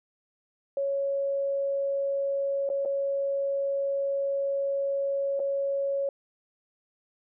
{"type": "tone with dropouts", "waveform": "sine", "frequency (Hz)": 554.4, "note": "C#5", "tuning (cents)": 0, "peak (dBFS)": -25, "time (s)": [0.77, 6.09], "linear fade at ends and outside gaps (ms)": 2, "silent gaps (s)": [[2.691, 2.7], [2.851, 2.857], [5.394, 5.4]], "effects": []}